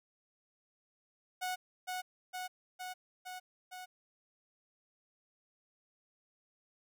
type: tone with echo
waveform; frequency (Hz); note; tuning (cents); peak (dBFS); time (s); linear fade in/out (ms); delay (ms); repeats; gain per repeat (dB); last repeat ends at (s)
sawtooth; 735; F#5; -12; -31; 1.41-1.56; 20; 460; 5; -2; 3.86
effects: none